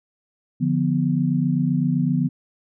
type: chord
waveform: sine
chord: B diminished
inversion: first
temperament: equal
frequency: 146.83 / 174.61 / 246.9 Hz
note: D3 / F3 / B3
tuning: 0 / 0 / 0 cents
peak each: -22 dBFS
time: 0.6-2.29 s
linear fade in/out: 20 ms
effects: none